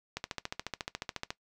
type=click train; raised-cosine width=0.2 ms; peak=-17 dBFS; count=17; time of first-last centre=0.17-1.305 s; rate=14.1 Hz; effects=noise-tail reverb RT60 0.1 s tail -18 dB re dry